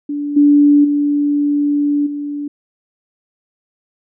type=tone with level steps; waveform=sine; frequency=290.2 Hz; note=D4; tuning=21 cents flat; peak=-18 / -6 / -12 / -20 dBFS; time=0.09-2.48 s; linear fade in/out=5 ms; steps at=0.36 / 0.84 / 2.06 s; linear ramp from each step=10 ms; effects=none